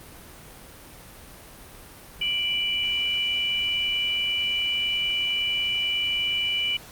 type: tone pair together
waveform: sine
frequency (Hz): 2349 / 2960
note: D7 / F#7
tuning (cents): 0 / 0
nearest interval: major third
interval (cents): 400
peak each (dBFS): -28 / -24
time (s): 2.21-6.77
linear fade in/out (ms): 5
effects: pink hiss -45 dBFS RMS until 6.91 s + Opus 32 kbps